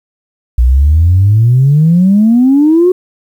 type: exponential sweep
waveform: sine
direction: up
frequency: 58.4 to 373 Hz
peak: -3 dBFS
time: 0.58-2.92 s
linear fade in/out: 5 ms
effects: tanh soft clip ceiling 0 dBFS + 7-bit